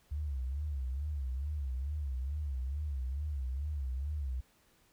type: tone with vibrato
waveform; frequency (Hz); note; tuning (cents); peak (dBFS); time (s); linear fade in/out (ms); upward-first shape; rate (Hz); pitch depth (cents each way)
sine; 69.3; C#2; 0; -33; 0.11-4.41; 10; sine; 2.3; 160
effects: pink hiss -68 dBFS RMS until 4.92 s